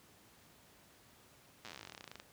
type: slowing click train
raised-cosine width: 0.2 ms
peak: -30 dBFS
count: 27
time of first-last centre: 1.65-2.199 s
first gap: 8 ms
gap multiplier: 1.07
effects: pink hiss -63 dBFS RMS until 2.32 s + high-pass 80 Hz 12 dB/octave